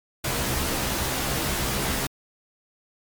pink noise with comb filter, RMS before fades -26 dBFS, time 0.24-2.07 s, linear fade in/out 5 ms, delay 15 ms, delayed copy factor +0.65, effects MP3 96 kbps

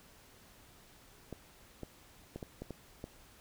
clicks, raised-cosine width 2 ms, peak -28 dBFS, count 7, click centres 1.327 / 1.833 / 2.36 / 2.428 / 2.62 / 2.707 / 3.041 s, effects pink hiss -60 dBFS RMS until 3.4 s

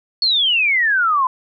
sine exponential sweep, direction down, 4435 to 1003 Hz, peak -13 dBFS, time 0.22-1.27 s, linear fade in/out 2 ms, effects none

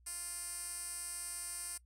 10% pulse tone with band-pass filter, 349 Hz, F4, 1 cent flat, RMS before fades -43 dBFS, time 0.06-1.78 s, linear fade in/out 10 ms, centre 9400 Hz, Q 4.7, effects noise-tail reverb RT60 0.1 s tail -23 dB re dry + added 60 Hz sine -62 dBFS peak until 1.85 s

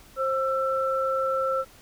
sine tone pair together, 530.2 / 1336 Hz, C5 / E6, +23 / +23 cents, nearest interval octave + major third, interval 1600 cents, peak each -25 / -26 dBFS, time 0.16-1.65 s, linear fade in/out 50 ms, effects pink hiss -52 dBFS RMS until 1.81 s

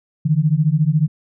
sine beating tone pair, 146.83 / 160.83 Hz, D3 / E3, 0 / -42 cents, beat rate 14 Hz, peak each -16 dBFS, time 0.25-1.08 s, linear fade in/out 10 ms, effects none

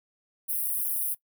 white high-pass noise, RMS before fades -29 dBFS, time 0.48-1.15 s, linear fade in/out 20 ms, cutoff 9300 Hz, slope 96 dB/octave, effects noise-tail reverb RT60 0.1 s tail -20 dB re dry

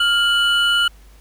triangle tone pair together, 1401.8 / 2960 Hz, F6 / F#7, +6 / 0 cents, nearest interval octave + minor second, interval 1294 cents, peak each -15 dBFS, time 0-0.88 s, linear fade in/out 5 ms, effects added 50 Hz sine -43 dBFS peak until 1.2 s + pink hiss -53 dBFS RMS until 1.2 s

